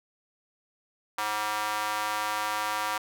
square tone with high-pass filter, 106.3 Hz, G#2, 41 cents sharp, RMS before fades -30 dBFS, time 1.18-2.98 s, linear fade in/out 5 ms, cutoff 1000 Hz, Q 2.2, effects none

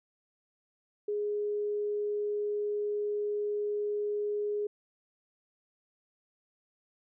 sine tone, 415.3 Hz, G#4, in tune, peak -29 dBFS, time 1.08-4.67 s, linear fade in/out 5 ms, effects none

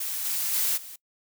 blue noise with level steps, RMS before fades -31 / -28 / -25 / -42 dBFS, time 0-0.96 s, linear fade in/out 5 ms, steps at 0.24 / 0.52 / 0.76 s, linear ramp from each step 20 ms, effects noise-tail reverb RT60 0.1 s tail -23 dB re dry

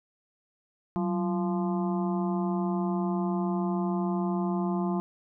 harmonic tone with a mistuned harmonic, 173.3 Hz, F3, 13 cents flat, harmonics 1 / 2 / 4 / 5 / 6 / 7, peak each -27 / -32 / -37 / -39 / -39 / -46 dBFS, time 0.96-5 s, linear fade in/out 0 ms, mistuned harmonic 1, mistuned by +130 cents, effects none

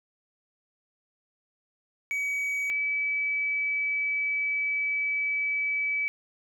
triangle / sine tone pair in turn, 2269 / 2294 Hz, C#7 / D7, +40 / -41 cents, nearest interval unison, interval 19 cents, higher second, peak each -25 dBFS, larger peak neither, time 2.11-2.7 / 2.7-6.08 s, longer second, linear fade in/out 0 ms, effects none

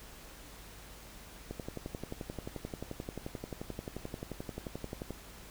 click train, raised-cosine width 2 ms, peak -25 dBFS, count 42, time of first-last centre 1.51-5.106 s, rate 11.4 Hz, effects added 50 Hz sine -55 dBFS peak until 5.5 s + pink hiss -52 dBFS RMS until 5.5 s

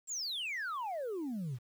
sine exponential sweep, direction down, 7740 to 113.2 Hz, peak -33 dBFS, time 0.07-1.59 s, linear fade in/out 50 ms, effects tanh soft clip ceiling -34 dBFS + 10-bit

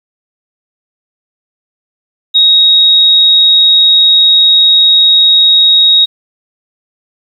sine tone, 3775 Hz, A#7, 21 cents sharp, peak -3 dBFS, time 2.34-6.06 s, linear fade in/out 20 ms, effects 7-bit

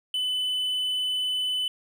triangle tone, 3008 Hz, F#7, 28 cents sharp, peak -23 dBFS, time 0.14-1.68 s, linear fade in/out 2 ms, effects none

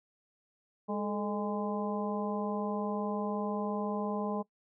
harmonic tone with a mistuned harmonic, 205.6 Hz, G#3, 17 cents flat, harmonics 1 / 2 / 3 / 4 / 5, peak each -34 / -37 / -39 / -40 / -41 dBFS, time 0.88-4.43 s, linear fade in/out 20 ms, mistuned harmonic 2, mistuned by +83 cents, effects noise-tail reverb RT60 0.1 s tail -21 dB re dry

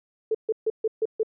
sine tone bursts, 440 Hz, A4, in tune, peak -20 dBFS, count 6, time 0.31-1.232 s, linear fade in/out 5 ms, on 37 ms, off 140 ms, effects none

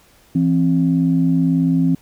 sine tone pair together, 166.79 / 265.2 Hz, E3 / C4, +21 / +23 cents, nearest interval minor sixth, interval 802 cents, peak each -15 dBFS, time 0.35-1.95 s, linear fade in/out 5 ms, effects tanh soft clip ceiling -5 dBFS + pink hiss -52 dBFS RMS until 2.01 s

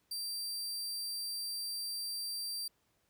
sawtooth tone, 4700 Hz, D8, 1 cent sharp, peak -34 dBFS, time 0.11-2.68 s, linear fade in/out 5 ms, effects pink hiss -75 dBFS RMS until 3.09 s + high-pass 60 Hz 12 dB/octave

